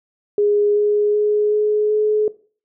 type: tone with pitch steps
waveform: sine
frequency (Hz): 413.2 / 416.3 / 419.5 / 422.6 / 425.8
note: G#4 / G#4 / G#4 / G#4 / G#4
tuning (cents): -9 / +4 / +17 / +30 / +43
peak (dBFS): -13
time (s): 0.38-2.28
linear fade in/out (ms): 2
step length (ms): 380
effects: noise-tail reverb RT60 0.4 s tail -18 dB re dry